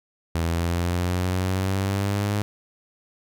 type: exponential sweep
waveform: sawtooth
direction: up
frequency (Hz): 82.41 to 103.83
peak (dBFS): -18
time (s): 0.35-2.42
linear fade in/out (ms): 0
effects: none